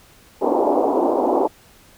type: band-pass noise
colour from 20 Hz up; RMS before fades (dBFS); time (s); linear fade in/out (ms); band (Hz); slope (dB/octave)
pink; -18; 0.41-1.48; 20; 270 to 940; 48
effects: pink hiss -50 dBFS RMS until 1.97 s